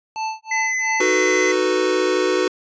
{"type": "tone with tremolo", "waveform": "square", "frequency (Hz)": 880, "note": "A5", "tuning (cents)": 0, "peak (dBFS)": -22, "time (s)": [0.16, 1.01], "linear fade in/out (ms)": 0, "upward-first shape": "sine", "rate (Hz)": 2.9, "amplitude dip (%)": 100}
{"type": "tone", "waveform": "square", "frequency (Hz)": 2029, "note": "B6", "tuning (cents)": 46, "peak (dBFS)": -20, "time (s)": [0.51, 1.52], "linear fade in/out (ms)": 5}
{"type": "chord", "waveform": "square", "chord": "B dominant seventh", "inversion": "first", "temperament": "equal", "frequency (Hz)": [311.1, 370, 440, 493.9], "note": ["D#4", "F#4", "A4", "B4"], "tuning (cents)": [0, 0, 0, 0], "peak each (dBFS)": [-26, -20, -26, -23], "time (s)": [1, 2.48], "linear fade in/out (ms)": 5}
{"effects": ["resampled to 16000 Hz"]}